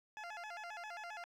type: tone with vibrato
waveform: 20% pulse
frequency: 770 Hz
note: G5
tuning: 31 cents flat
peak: -40 dBFS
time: 0.17-1.24 s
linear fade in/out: 0 ms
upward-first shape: square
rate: 7.5 Hz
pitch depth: 180 cents each way
effects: low-pass 5000 Hz 12 dB/octave + 12-bit